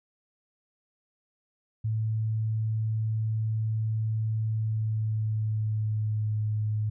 sine tone with pitch glide, 110 to 107.12 Hz, A2 to A2, 0 to -46 cents, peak -25 dBFS, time 1.84-6.9 s, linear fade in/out 10 ms, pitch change -46 cents, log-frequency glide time 4.48-6.37 s, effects none

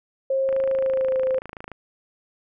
sine tone with pitch glide, 535 to 521.9 Hz, C5 to C5, +38 to -4 cents, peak -19 dBFS, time 0.3-1.39 s, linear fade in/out 5 ms, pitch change -42 cents, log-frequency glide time 0.68-1.22 s
click train, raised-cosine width 0.5 ms, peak -21 dBFS, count 34, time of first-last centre 0.49-1.717 s, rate 26.9 Hz
effects none

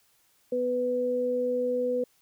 sine tone pair together, 248.3 / 496.6 Hz, B3 / B4, +9 / +9 cents, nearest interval octave, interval 1200 cents, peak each -33 / -25 dBFS, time 0.52-2.04 s, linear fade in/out 5 ms, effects white hiss -66 dBFS RMS until 2.21 s

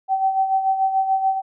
sine tone with tremolo, 769 Hz, G5, 33 cents flat, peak -14 dBFS, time 0.08-1.42 s, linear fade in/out 50 ms, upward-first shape sine, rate 6.9 Hz, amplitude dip 60%, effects none

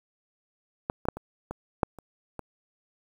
clicks, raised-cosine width 1 ms, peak -13 / -20 / -7 / -23 / -20 / -7 / -29 / -21 dBFS, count 8, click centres 0.899 / 1.054 / 1.086 / 1.17 / 1.51 / 1.832 / 1.987 / 2.393 s, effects 8-bit

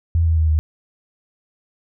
sine tone with pitch steps, 83.2 / 81.25 / 79.35 / 77.49 Hz, E2 / E2 / D#2 / D#2, +17 / -24 / +35 / -7 cents, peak -13 dBFS, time 0.15-0.59 s, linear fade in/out 0 ms, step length 110 ms, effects none

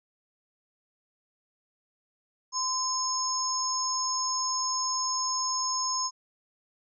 sine tone cluster, 1031 / 5260 / 6560 Hz, C6 / E8 / G#8, -26 / -5 / -22 cents, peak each -31 dBFS, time 2.52-6.11 s, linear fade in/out 50 ms, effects none

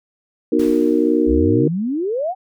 sine chord, B major seventh, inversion none, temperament just, 246.9 / 308.7 / 370.4 / 463 Hz, B3 / D#4 / F#4 / A#4, 0 / -14 / +2 / -12 cents, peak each -20 / -16 / -20 / -19 dBFS, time 0.52-1.68 s, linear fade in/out 5 ms
pink noise with exponential decay, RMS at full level -34 dBFS, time 0.59-1.61 s, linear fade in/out 5 ms, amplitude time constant 220 ms
sine exponential sweep, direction up, 55.8 to 784 Hz, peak -18 dBFS, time 1.26-2.35 s, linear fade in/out 50 ms
effects none

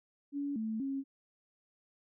sine tone with pitch steps, 283.9 / 220.2 / 272.4 Hz, C#4 / A3 / C#4, +41 / +2 / -30 cents, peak -33 dBFS, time 0.32-1.04 s, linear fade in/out 50 ms, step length 240 ms, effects none

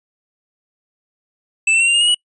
square tone with pitch steps, 2640 / 2686 / 2733 / 2781 / 2829 / 2879 / 2929 Hz, E7 / E7 / F7 / F7 / F7 / F#7 / F#7, +2 / +32 / -38 / -8 / +22 / -48 / -18 cents, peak -12 dBFS, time 1.67-2.146 s, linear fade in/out 5 ms, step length 68 ms, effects noise-tail reverb RT60 0.1 s tail -26 dB re dry + resampled to 24000 Hz

